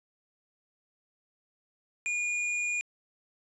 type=tone; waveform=square; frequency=2435 Hz; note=D#7; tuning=38 cents flat; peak=-29 dBFS; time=2.06-2.81 s; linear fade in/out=0 ms; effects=resampled to 22050 Hz